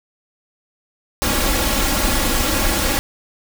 pink noise with comb filter, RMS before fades -18 dBFS, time 1.22-2.99 s, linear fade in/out 0 ms, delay 3.6 ms, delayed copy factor +0.7, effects none

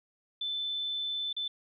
sine tone with dropouts, 3522 Hz, A7, 1 cent sharp, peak -31 dBFS, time 0.41-1.48 s, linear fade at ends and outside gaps 5 ms, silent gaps 1.329-1.365 s, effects none

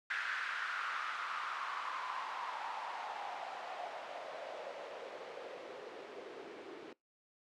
blue noise with band-pass filter sweep, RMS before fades -42 dBFS, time 0.1-6.93 s, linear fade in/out 5 ms, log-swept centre 1600 to 350 Hz, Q 4.4, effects noise-tail reverb RT60 0.2 s tail -24 dB re dry + low-pass 3000 Hz 12 dB/octave

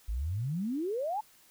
sine exponential sweep, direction up, 49.94 to 892 Hz, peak -30 dBFS, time 0.08-1.21 s, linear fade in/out 10 ms, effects white hiss -61 dBFS RMS until 1.5 s

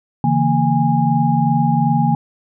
sine tone cluster, 142.3 / 165 / 232.4 / 822 Hz, C#3 / E3 / A#3 / G#5, +46 / +2 / -5 / -18 cents, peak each -18 dBFS, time 0.24-2.15 s, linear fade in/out 2 ms, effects none

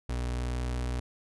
35% pulse tone with pitch glide, 61 to 61.53 Hz, B1 to B1, -21 to -6 cents, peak -28 dBFS, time 0.09-1 s, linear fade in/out 5 ms, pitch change +15 cents, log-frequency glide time 0.22-0.73 s, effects resampled to 24000 Hz

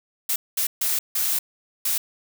blue noise bursts at uneven times, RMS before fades -23 dBFS, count 5, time 0.29-0.36 / 0.57-0.67 / 0.81-0.99 / 1.15-1.39 / 1.85-1.98 s, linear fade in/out 5 ms, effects none

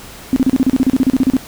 sine tone bursts, 261.6 Hz, C4, in tune, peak -8 dBFS, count 16, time 0.33-1.367 s, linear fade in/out 0 ms, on 32 ms, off 35 ms, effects pink hiss -35 dBFS RMS until 1.47 s

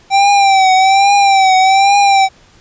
square tone with vibrato, 779 Hz, G5, 11 cents flat, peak -7 dBFS, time 0.1-2.29 s, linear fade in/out 50 ms, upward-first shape triangle, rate 1.2 Hz, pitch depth 73 cents each way, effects pink hiss -46 dBFS RMS until 2.6 s + resampled to 16000 Hz

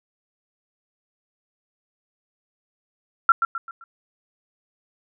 sine tone with echo, 1363 Hz, F6, 43 cents flat, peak -9 dBFS, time 3.29-3.32 s, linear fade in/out 2 ms, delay 130 ms, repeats 4, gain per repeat -8 dB, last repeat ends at 3.84 s, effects none

